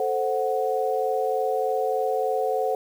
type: chord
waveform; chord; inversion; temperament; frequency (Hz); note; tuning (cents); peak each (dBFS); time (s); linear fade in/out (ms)
sine; F# diminished; first; equal; 440 / 523.3 / 740; A4 / C5 / F#5; 0 / 0 / 0; -26; 0-2.75; 2
effects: 8-bit